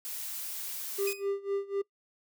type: noise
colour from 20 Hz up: blue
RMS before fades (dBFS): -38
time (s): 0.05-1.13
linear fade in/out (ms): 0
type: tone with tremolo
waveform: triangle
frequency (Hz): 397.3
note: G4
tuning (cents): +23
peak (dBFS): -25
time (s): 0.98-1.82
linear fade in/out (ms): 10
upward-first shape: sine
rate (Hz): 4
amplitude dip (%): 90
type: tone with exponential decay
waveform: sawtooth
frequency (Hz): 2500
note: D#7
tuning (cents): +8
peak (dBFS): -28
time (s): 1.07-1.32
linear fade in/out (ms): 5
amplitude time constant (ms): 54
effects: noise-tail reverb RT60 0.1 s tail -22 dB re dry